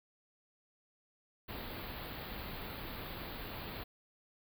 pink band-stop noise, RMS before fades -44 dBFS, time 1.48-3.84 s, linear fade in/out 10 ms, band 4600 to 12000 Hz, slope 96 dB/octave, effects none

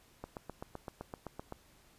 click train, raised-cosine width 1 ms, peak -27 dBFS, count 11, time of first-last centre 0.24-1.524 s, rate 7.79 Hz, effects pink hiss -64 dBFS RMS until 1.98 s + resampled to 32000 Hz

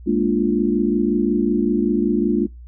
sine chord, Bb dominant seventh, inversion third, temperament equal, 207.7 / 233.1 / 293.7 / 349.2 Hz, Ab3 / Bb3 / D4 / F4, 0 / 0 / 0 / 0 cents, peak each -21 dBFS, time 0.06-2.47 s, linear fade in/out 20 ms, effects noise-tail reverb RT60 0.2 s tail -23 dB re dry + added 60 Hz sine -36 dBFS peak until 2.67 s

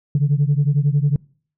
sine beating tone pair, 140.2 / 151.2 Hz, C#3 / D#3, +20 / -49 cents, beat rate 11 Hz, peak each -15 / -17 dBFS, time 0.15-1.16 s, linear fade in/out 2 ms, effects noise-tail reverb RT60 0.5 s tail -26 dB re dry + tanh soft clip ceiling -9 dBFS

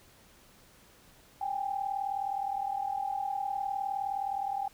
sine tone pair together, 784 / 823.5 Hz, G5 / G#5, 0 / -15 cents, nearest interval minor second, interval 85 cents, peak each -32 / -35 dBFS, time 1.41-4.68 s, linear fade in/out 5 ms, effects pink hiss -59 dBFS RMS until 4.73 s

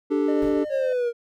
triangle chord, D suspended fourth, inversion none, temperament equal, 293.7 / 392 / 440 Hz, D4 / G4 / A4, 0 / 0 / 0 cents, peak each -20 / -23 / -24 dBFS, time 0.1-0.65 s, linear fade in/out 20 ms
triangle tone with tremolo, 605 Hz, D#5, 49 cents flat, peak -26 dBFS, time 0.28-0.93 s, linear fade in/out 5 ms, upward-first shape sine, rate 11 Hz, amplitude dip 25%
brown noise with exponential decay, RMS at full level -34 dBFS, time 0.42-0.83 s, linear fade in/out 0 ms, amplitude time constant 87 ms
triangle exponential sweep, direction down, 554.4 to 466.2 Hz, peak -19 dBFS, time 0.69-1.13 s, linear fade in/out 50 ms
effects none

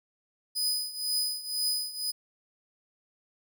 sawtooth tone with tremolo, 4989 Hz, D#8, 4 cents sharp, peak -22 dBFS, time 0.55-2.12 s, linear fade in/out 20 ms, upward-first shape triangle, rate 2 Hz, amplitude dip 85%, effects none

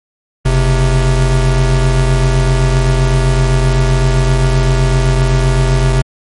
square tone pair together, 45.92 / 130 Hz, F#1 / C3, -12 / -11 cents, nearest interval octave + tritone, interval 1801 cents, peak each -12 dBFS, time 0.45-6.02 s, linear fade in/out 10 ms, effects MP3 48 kbps

